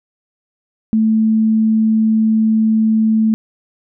sine tone, 220 Hz, A3, in tune, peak -10 dBFS, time 0.93-3.34 s, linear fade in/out 0 ms, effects none

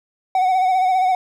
triangle tone with vibrato, 746 Hz, F#5, 14 cents sharp, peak -12 dBFS, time 0.35-1.15 s, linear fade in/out 2 ms, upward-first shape sine, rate 15 Hz, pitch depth 42 cents each way, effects none

